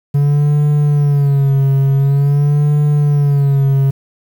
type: tone with vibrato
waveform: triangle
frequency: 141.9 Hz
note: C#3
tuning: 41 cents sharp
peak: -7 dBFS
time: 0.14-3.91 s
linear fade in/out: 10 ms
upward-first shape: sine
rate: 0.47 Hz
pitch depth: 68 cents each way
effects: 7-bit